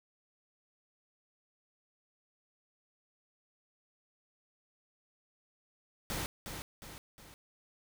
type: noise with echo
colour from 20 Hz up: pink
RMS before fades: -37 dBFS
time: 6.1-6.26 s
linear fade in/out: 0 ms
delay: 360 ms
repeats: 3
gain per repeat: -6 dB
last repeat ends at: 7.34 s
effects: none